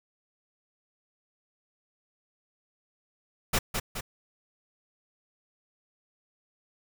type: noise with echo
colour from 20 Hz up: pink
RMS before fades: -24 dBFS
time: 3.53-3.59 s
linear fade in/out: 10 ms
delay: 210 ms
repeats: 2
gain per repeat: -5 dB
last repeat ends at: 4.01 s
effects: none